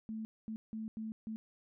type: tone bursts at uneven times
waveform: sine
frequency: 220 Hz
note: A3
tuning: in tune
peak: -38 dBFS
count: 5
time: 0.09-0.25 / 0.48-0.56 / 0.73-0.88 / 0.97-1.12 / 1.27-1.36 s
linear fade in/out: 0 ms
effects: none